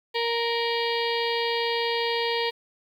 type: harmonic tone with a mistuned harmonic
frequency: 466.2 Hz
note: A#4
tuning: in tune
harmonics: 1 / 2 / 4 / 5 / 6 / 7 / 8 / 9 / 10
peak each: -27 / -30 / -33 / -34 / -35 / -35 / -36 / -37 / -37 dBFS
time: 0.14-2.51 s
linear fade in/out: 20 ms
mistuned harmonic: 6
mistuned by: +47 cents
effects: 9-bit